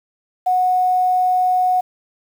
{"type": "tone with quantisation", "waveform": "sine", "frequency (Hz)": 734, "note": "F#5", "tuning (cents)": -14, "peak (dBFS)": -13, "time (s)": [0.46, 1.81], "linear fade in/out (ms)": 10, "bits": 7, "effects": []}